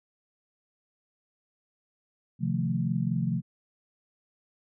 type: chord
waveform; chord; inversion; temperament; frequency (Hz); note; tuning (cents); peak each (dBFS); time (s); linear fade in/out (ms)
sine; F dominant seventh; second; equal; 130.81 / 155.56 / 174.61 / 220; C3 / Eb3 / F3 / A3; 0 / 0 / 0 / 0; -30 / -33 / -29 / -32; 2.39-3.42; 50
effects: none